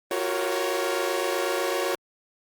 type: chord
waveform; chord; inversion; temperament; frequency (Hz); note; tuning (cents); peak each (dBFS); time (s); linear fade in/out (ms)
sawtooth; Gb major seventh; third; equal with one note detuned; 349.2 / 377.1 / 466.2 / 554.4; F4 / Gb4 / Bb4 / Db5; 0 / +33 / 0 / 0; -27 / -26 / -27 / -25; 0.11-1.95; 2
effects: Opus 24 kbps